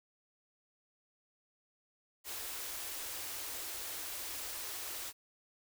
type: band-stop noise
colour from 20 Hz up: white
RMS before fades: -42 dBFS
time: 2.24-5.13 s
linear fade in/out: 50 ms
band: 110 to 270 Hz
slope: 48 dB/octave
effects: none